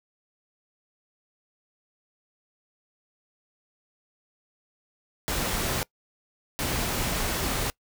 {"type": "noise bursts at uneven times", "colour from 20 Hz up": "pink", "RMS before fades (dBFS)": -28, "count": 2, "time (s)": [[5.28, 5.83], [6.59, 7.7]], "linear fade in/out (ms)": 0, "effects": ["noise-tail reverb RT60 0.1 s tail -23 dB re dry"]}